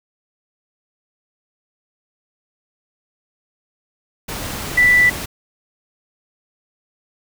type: tone in noise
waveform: sine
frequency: 1975.5 Hz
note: B6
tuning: in tune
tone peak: -9 dBFS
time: 4.77-5.1 s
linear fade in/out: 10 ms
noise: pink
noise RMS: -27 dBFS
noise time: 4.28-5.26 s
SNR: +15 dB
effects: none